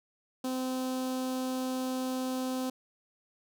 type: tone with notch filter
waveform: sawtooth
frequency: 257.7 Hz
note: C4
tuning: 26 cents flat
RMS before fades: -33 dBFS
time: 0.44-2.7 s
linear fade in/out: 5 ms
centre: 2000 Hz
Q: 1
effects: none